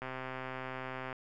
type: click train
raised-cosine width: 0.5 ms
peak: -25 dBFS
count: 145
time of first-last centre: 0.02-1.128 s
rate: 130 Hz
effects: none